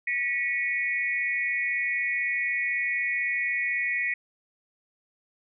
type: tone cluster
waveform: sine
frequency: 1935 / 2211 / 2445 Hz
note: B6 / C#7 / D#7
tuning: -36 / -5 / -31 cents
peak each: -27 / -29 / -34 dBFS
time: 0.07-4.14 s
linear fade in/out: 5 ms
effects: none